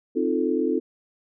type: chord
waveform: sine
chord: F dominant seventh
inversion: second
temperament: equal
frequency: 261.6 / 311.1 / 349.2 / 440 Hz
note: C4 / Eb4 / F4 / A4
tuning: 0 / 0 / 0 / 0 cents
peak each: -26 dBFS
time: 0.15-0.8 s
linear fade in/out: 20 ms
effects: none